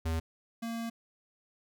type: tone pair in turn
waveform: square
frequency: 81.3 / 230 Hz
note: E2 / A#3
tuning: -23 / -23 cents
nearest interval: octave + tritone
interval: 1800 cents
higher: second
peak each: -30 / -35 dBFS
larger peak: first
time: 0.05-0.2 / 0.62-0.9 s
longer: second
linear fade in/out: 10 ms
effects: none